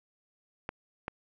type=clicks; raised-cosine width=0.5 ms; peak=-19 dBFS; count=2; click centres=0.691 / 1.081 s; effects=none